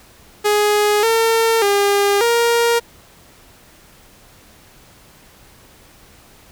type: tone with pitch steps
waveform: sawtooth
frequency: 416.9 / 453.7 / 403.4 / 469 Hz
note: G#4 / A#4 / G4 / A#4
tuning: +7 / -47 / +50 / +11 cents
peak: -9 dBFS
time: 0.44-2.8 s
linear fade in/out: 20 ms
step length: 590 ms
effects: pink hiss -47 dBFS RMS until 6.51 s